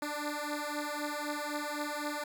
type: beating tone pair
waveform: 10% pulse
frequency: 293.7 / 297.6 Hz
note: D4 / D4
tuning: 0 / +23 cents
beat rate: 3.9 Hz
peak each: -29 dBFS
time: 0.02-2.24 s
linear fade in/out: 5 ms
effects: none